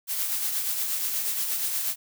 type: noise with tremolo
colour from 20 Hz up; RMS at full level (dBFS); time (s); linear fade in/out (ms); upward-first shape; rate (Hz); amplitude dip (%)
blue; -26; 0.07-1.96; 50; triangle; 8.4; 45
effects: none